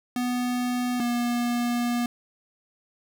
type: tone pair in turn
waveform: square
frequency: 246.9 / 240.3 Hz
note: B3 / B3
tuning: 0 / -47 cents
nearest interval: unison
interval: 47 cents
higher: first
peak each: -25 / -24 dBFS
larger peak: second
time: 0.16-1 / 1-2.06 s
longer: second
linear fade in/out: 2 ms
effects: none